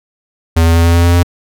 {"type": "tone with pitch steps", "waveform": "square", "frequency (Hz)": [82.41, 83.18, 83.95, 84.73, 85.51, 86.31, 87.11], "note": ["E2", "E2", "E2", "E2", "F2", "F2", "F2"], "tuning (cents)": [0, 16, 32, 48, -36, -20, -4], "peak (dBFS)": -7, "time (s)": [0.56, 1.232], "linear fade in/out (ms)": 10, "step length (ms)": 96, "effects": []}